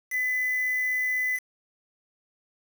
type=tone with quantisation; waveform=sine; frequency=2008 Hz; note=B6; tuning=28 cents sharp; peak=-24 dBFS; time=0.1-1.4 s; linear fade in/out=50 ms; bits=6; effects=none